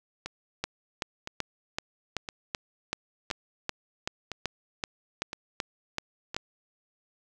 two click trains, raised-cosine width 0.2 ms, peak -18 / -12 dBFS, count 7 / 16, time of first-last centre 0.26-6.345 / 0.64-6.365 s, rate 0.986 / 2.62 Hz, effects none

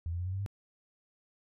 sine tone with pitch steps, 83.4 / 86.49 / 89.7 / 93.02 / 96.47 / 100.04 Hz, E2 / F2 / F2 / F#2 / G2 / G2, +21 / -16 / +47 / +10 / -27 / +36 cents, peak -32 dBFS, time 0.06-0.462 s, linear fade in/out 0 ms, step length 67 ms, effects none

